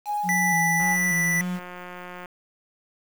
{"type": "tone with tremolo", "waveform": "sine", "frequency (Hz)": 830.6, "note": "G#5", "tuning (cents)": 0, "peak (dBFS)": -23, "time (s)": [0.05, 0.97], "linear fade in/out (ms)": 50, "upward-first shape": "sine", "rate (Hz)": 2.4, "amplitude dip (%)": 30}
{"type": "tone with vibrato", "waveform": "sine", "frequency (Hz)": 174.61, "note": "F3", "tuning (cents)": 0, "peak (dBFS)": -26, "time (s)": [0.23, 1.6], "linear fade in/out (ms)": 50, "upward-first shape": "square", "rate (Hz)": 1.7, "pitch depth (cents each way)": 59}
{"type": "tone", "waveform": "square", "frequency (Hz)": 1975.5, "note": "B6", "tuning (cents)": 0, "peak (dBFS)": -22, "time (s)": [0.29, 1.41], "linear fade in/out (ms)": 0}
{"type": "click train", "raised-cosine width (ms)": 0.5, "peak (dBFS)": -24, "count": 262, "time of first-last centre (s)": [0.8, 2.258], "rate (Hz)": 179}
{"effects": ["7-bit"]}